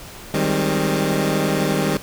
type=chord; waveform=20% pulse; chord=Ab major seventh; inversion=second; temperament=equal with one note detuned; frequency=155.56 / 196 / 207.7 / 264.7 Hz; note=Eb3 / G3 / Ab3 / C4; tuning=0 / 0 / 0 / +20 cents; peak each=-17 / -17 / -23 / -20 dBFS; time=0.34-1.97 s; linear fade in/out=2 ms; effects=pink hiss -38 dBFS RMS until 2.02 s

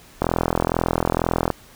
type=click train; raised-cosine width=1 ms; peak=-4 dBFS; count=55; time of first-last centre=0.22-1.503 s; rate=42.1 Hz; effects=pink hiss -48 dBFS RMS until 1.75 s

